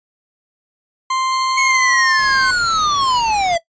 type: tone with pitch glide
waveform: 40% pulse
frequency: 1046.5 to 1061.1 Hz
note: C6 to C6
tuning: 0 to +24 cents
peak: -16 dBFS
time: 1.1-2.51 s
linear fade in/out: 5 ms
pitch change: +24 cents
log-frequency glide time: 1.8-2.37 s
type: tone with tremolo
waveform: sine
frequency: 4315 Hz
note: C#8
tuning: 47 cents flat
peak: -23 dBFS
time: 1.32-3.21 s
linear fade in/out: 2 ms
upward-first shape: triangle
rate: 12 Hz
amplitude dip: 70%
type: linear sweep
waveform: square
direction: down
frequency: 2217 to 658 Hz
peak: -15 dBFS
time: 1.57-3.58 s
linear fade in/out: 10 ms
type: noise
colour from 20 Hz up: pink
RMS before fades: -34 dBFS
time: 2.19-3.56 s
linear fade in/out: 2 ms
effects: noise-tail reverb RT60 0.1 s tail -17 dB re dry + resampled to 16000 Hz